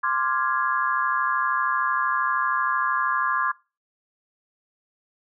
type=chord; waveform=sine; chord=D half-diminished seventh; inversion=third; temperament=equal with one note detuned; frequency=1046.5 / 1179.4 / 1396.9 / 1661.2 Hz; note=C6 / D6 / F6 / Ab6; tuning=0 / +7 / 0 / 0 cents; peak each=-25 / -26 / -30 / -26 dBFS; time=0.03-3.52 s; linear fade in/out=10 ms; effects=noise-tail reverb RT60 0.3 s tail -22 dB re dry